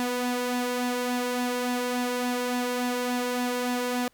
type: tone with flanger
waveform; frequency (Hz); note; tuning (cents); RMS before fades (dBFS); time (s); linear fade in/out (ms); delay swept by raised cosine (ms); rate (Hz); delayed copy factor
sawtooth; 246.9; B3; 0; -28; 0-4.08; 0; 1.1 to 2.2; 3.5; +0.5
effects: pink hiss -64 dBFS RMS until 4.13 s